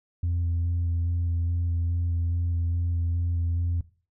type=tone with vibrato; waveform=sine; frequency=85.5 Hz; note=F2; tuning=36 cents flat; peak=-21 dBFS; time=0.23-3.81 s; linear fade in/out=5 ms; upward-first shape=square; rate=2.4 Hz; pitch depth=14 cents each way; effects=noise-tail reverb RT60 0.4 s tail -20 dB re dry + tanh soft clip ceiling -21 dBFS